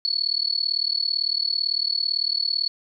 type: tone with amplitude modulation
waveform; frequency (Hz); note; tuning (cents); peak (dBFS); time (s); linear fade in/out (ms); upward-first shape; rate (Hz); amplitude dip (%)
sine; 4405; C#8; -12; -17; 0.05-2.68; 0; sine; 37.9; 95
effects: none